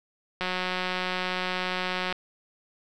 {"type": "click train", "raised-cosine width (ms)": 0.3, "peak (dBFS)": -13, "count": 315, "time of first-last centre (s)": [0.41, 2.126], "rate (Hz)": 183, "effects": []}